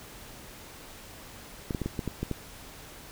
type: clicks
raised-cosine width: 3 ms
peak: -17 dBFS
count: 8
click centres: 1.708 / 1.748 / 1.817 / 1.86 / 1.992 / 2.077 / 2.23 / 2.313 s
effects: pink hiss -47 dBFS RMS until 3.11 s